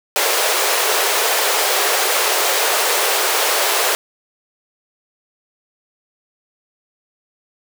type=high-pass noise; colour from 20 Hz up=pink; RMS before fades=-17 dBFS; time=0.16-3.95 s; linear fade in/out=0 ms; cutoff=400 Hz; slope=48 dB/octave; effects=none